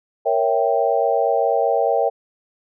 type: chord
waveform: sine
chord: A# diminished seventh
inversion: none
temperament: equal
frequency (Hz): 466.2 / 554.4 / 659.3 / 784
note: A#4 / C#5 / E5 / G5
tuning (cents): 0 / 0 / 0 / 0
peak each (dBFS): -21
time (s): 0.25-2.1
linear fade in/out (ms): 20
effects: none